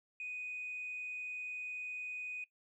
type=tone with frequency modulation; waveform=sine; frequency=2489 Hz; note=D#7; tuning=in tune; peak=-39 dBFS; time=0.2-2.44 s; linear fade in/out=2 ms; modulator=70.1 Hz; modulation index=0.22; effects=noise-tail reverb RT60 0.1 s tail -19 dB re dry + tanh soft clip ceiling -35 dBFS